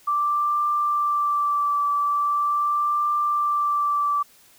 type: tone with vibrato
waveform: sine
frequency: 1171 Hz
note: D6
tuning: 5 cents flat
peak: -19 dBFS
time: 0.07-4.23 s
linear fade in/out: 10 ms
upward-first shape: triangle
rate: 0.41 Hz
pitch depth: 20 cents each way
effects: white hiss -54 dBFS RMS until 4.58 s